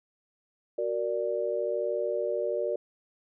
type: chord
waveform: sine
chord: Gb augmented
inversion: none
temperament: equal with one note detuned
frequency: 373 / 466.2 / 587.3 Hz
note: Gb4 / Bb4 / D5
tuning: +14 / 0 / 0 cents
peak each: -33 / -31 / -30 dBFS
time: 0.78-2.76 s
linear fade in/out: 5 ms
effects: none